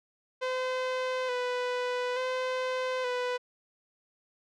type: tone with vibrato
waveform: sawtooth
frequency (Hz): 504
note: B4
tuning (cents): +35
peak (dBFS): -25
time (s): 0.41-3.38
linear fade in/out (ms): 20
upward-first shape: square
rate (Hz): 0.57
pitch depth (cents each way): 28
effects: low-pass 4000 Hz 12 dB/octave